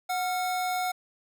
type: tone pair together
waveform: square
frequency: 733 / 1383.7 Hz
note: F#5 / F6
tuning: -16 / -16 cents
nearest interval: major seventh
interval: 1100 cents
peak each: -28 / -37 dBFS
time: 0.09-0.92 s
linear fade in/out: 10 ms
effects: none